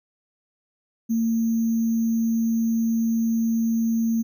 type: tone with sample-and-hold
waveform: sine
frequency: 227.3 Hz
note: A#3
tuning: 43 cents flat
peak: -19 dBFS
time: 1.09-4.23 s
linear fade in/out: 20 ms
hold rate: 6300 Hz
effects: none